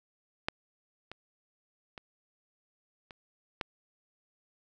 clicks, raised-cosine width 0.3 ms, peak -13 / -26 / -27 / -30 / -16 dBFS, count 5, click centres 0.485 / 1.116 / 1.978 / 3.108 / 3.612 s, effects none

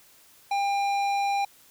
sine tone with tanh clipping, 800 Hz, G5, 35 cents sharp, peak -25 dBFS, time 0.51-1.45 s, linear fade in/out 5 ms, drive 14 dB, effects white hiss -56 dBFS RMS until 1.7 s

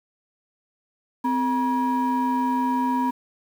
triangle ring-modulated tone, 350.5 Hz, F4, 6 cents sharp, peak -15 dBFS, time 1.24-3.11 s, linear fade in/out 10 ms, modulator 608 Hz, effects 8-bit

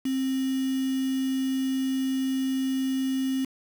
sine tone with quantisation, 264.4 Hz, C4, 18 cents sharp, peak -24 dBFS, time 0.05-3.45 s, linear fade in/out 5 ms, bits 6, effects none

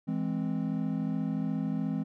triangle chord, E augmented, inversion none, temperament equal, 164.81 / 207.7 / 261.6 Hz, E3 / G#3 / B#3, 0 / 0 / 0 cents, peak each -31 dBFS, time 0.07-2.04 s, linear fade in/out 20 ms, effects none

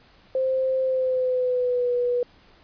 sine tone with pitch glide, 523.3 to 488.3 Hz, C5 to B4, 0 to -20 cents, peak -20 dBFS, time 0.35-2.23 s, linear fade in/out 2 ms, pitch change -120 cents, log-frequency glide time 0.82-1.92 s, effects pink hiss -55 dBFS RMS until 2.63 s + resampled to 11025 Hz

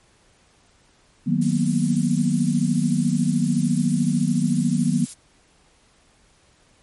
sine chord, B major seventh, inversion first, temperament equal, 155.56 / 185 / 233.1 / 246.9 Hz, D#3 / F#3 / A#3 / B3, 0 / 0 / 0 / 0 cents, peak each -23 dBFS, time 1.26-5.06 s, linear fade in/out 20 ms
violet noise, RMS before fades -31 dBFS, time 1.41-5.14 s, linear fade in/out 10 ms
effects pink hiss -58 dBFS RMS until 6.82 s + MP3 48 kbps

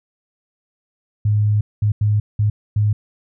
sine tone bursts at uneven times, 105.1 Hz, G#2, 21 cents sharp, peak -13 dBFS, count 5, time 1.25-1.61 / 1.82-1.92 / 2.01-2.2 / 2.39-2.5 / 2.76-2.93 s, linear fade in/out 5 ms, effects none

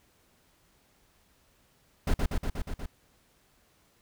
brown noise with echo, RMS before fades -23 dBFS, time 2.07-2.14 s, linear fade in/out 5 ms, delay 120 ms, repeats 6, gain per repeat -2 dB, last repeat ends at 2.86 s, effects pink hiss -66 dBFS RMS until 4.01 s

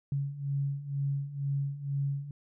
sine beating tone pair, 138.59 / 140.69 Hz, C#3 / C#3, 0 / +26 cents, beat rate 2.1 Hz, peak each -35 / -31 dBFS, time 0.12-2.31 s, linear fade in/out 2 ms, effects none

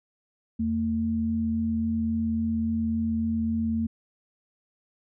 sine tone pair together, 84.62 / 225.9 Hz, E2 / A3, +46 / +46 cents, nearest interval octave + perfect fourth, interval 1700 cents, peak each -32 / -24 dBFS, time 0.59-3.87 s, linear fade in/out 10 ms, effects none

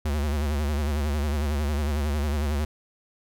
square tone with vibrato, 73.42 Hz, D2, in tune, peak -24 dBFS, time 0.05-2.65 s, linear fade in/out 5 ms, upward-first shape sine, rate 11 Hz, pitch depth 92 cents each way, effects none

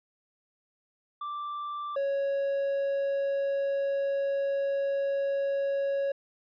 triangle tone pair in turn, 1174.7 / 554.4 Hz, D6 / C#5, 0 / 0 cents, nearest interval octave + minor second, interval 1300 cents, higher first, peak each -31 / -24 dBFS, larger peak second, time 1.21-1.96 / 1.96-6.12 s, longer second, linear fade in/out 5 ms, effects resampled to 11025 Hz

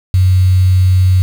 sine tone with quantisation, 92.5 Hz, F#2, in tune, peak -6 dBFS, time 0.14-1.22 s, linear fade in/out 0 ms, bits 5, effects none

